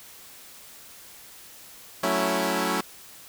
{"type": "chord", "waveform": "10% pulse", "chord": "F# minor seventh", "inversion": "none", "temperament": "equal", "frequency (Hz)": [185, 220, 277.2, 329.6], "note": ["F#3", "A3", "C#4", "E4"], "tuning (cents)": [0, 0, 0, 0], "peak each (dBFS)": [-20, -21, -21, -21], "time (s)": [2.03, 2.81], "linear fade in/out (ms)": 5, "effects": ["white hiss -47 dBFS RMS until 3.28 s"]}